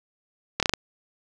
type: slowing click train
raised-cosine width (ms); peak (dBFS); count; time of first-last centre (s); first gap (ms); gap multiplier
0.2; -4; 5; 0.6-0.737; 27; 1.16
effects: none